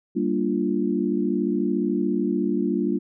sine chord, G minor seventh, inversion none, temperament equal with one note detuned, 196 / 233.1 / 293.7 / 347.4 Hz, G3 / Bb3 / D4 / F4, 0 / 0 / 0 / -9 cents, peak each -26 dBFS, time 0.15-2.99 s, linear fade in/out 20 ms, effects none

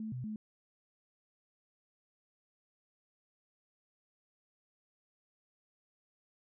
sine tone with pitch steps, 218.9 / 125.6 / 214.9 Hz, A3 / B2 / A3, -9 / +30 / -41 cents, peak -37 dBFS, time 0-0.36 s, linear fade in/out 2 ms, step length 120 ms, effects none

